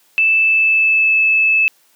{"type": "tone with pitch glide", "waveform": "sine", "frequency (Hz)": [2637, 2613], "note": ["E7", "E7"], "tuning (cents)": [0, -16], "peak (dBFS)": -10, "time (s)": [0.18, 1.68], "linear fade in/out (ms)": 0, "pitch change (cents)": -16, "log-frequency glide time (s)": [0.34, 1.17], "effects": ["white hiss -55 dBFS RMS until 1.95 s", "high-pass 200 Hz 12 dB/octave"]}